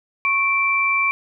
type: tone pair together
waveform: sine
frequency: 1100 / 2341 Hz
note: C#6 / D7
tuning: -14 / -6 cents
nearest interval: octave + minor second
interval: 1308 cents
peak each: -22 / -17 dBFS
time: 0.25-1.11 s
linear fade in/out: 0 ms
effects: none